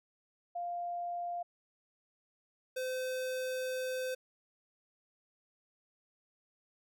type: tone pair in turn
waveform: sine / square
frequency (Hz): 698.5 / 513.3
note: F5 / C5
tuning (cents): 0 / -33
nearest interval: perfect fourth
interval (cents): 533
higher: first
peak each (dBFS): -35 / -35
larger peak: neither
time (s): 0.55-1.43 / 2.76-4.15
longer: second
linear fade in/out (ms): 10
effects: none